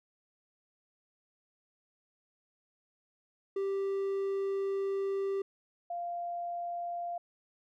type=tone pair in turn; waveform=triangle / sine; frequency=392 / 694.8 Hz; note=G4 / F5; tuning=0 / -9 cents; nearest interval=minor seventh; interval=991 cents; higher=second; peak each=-28 / -34 dBFS; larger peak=first; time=3.56-5.42 / 5.9-7.18 s; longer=first; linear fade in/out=5 ms; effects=none